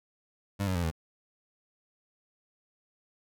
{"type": "tone with pitch steps", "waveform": "25% pulse", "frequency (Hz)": [100, 93.3, 87.06, 81.23], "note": ["G2", "F#2", "F2", "E2"], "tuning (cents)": [35, 15, -5, -25], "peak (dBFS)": -24, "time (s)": [0.59, 0.914], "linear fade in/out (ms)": 20, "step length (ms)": 81, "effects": []}